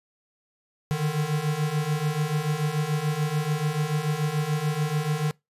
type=beating tone pair; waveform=square; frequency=146.83 / 153.73 Hz; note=D3 / D#3; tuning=0 / -21 cents; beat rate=6.9 Hz; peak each=-29 / -26 dBFS; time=0.91-5.31 s; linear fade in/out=0 ms; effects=noise-tail reverb RT60 0.2 s tail -24 dB re dry + resampled to 32000 Hz